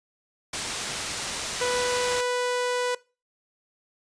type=low-pass noise; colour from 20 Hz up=white; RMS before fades=-32 dBFS; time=0.53-2.21 s; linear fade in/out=5 ms; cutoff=7700 Hz; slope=12 dB/octave
type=tone; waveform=sawtooth; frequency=493.9 Hz; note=B4; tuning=in tune; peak=-20 dBFS; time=1.61-2.95 s; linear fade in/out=5 ms
effects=noise-tail reverb RT60 0.3 s tail -21 dB re dry + resampled to 22050 Hz